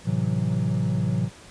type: chord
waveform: triangle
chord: F# half-diminished seventh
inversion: first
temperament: equal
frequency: 110 / 130.81 / 164.81 / 185 Hz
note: A2 / C3 / E3 / F#3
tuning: 0 / 0 / 0 / 0 cents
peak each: -25 dBFS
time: 0.04-1.3 s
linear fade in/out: 50 ms
effects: pink hiss -47 dBFS RMS until 1.5 s + resampled to 22050 Hz